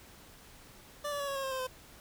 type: tone with pitch steps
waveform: 25% pulse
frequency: 586 / 574.9 / 564.1 / 553.4 / 543 / 532.7 / 522.7 / 512.8 Hz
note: D5 / D5 / C#5 / C#5 / C#5 / C5 / C5 / C5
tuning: -4 / -37 / +30 / -3 / -36 / +31 / -2 / -35 cents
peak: -30 dBFS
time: 1.04-1.672 s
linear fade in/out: 10 ms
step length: 79 ms
effects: pink hiss -55 dBFS RMS until 2 s